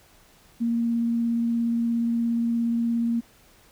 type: tone with vibrato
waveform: sine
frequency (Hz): 233.1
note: A#3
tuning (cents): 0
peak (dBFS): -21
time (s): 0.6-3.21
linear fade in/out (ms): 20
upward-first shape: sine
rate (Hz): 17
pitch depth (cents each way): 9
effects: pink hiss -56 dBFS RMS until 3.71 s